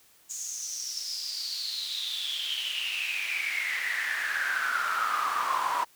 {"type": "noise with high-pass filter sweep", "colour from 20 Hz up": "brown", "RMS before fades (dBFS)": -31, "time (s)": [0.29, 5.85], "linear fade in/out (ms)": 20, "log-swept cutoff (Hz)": [6900, 970], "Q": 9.7, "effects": ["white hiss -60 dBFS RMS until 5.95 s"]}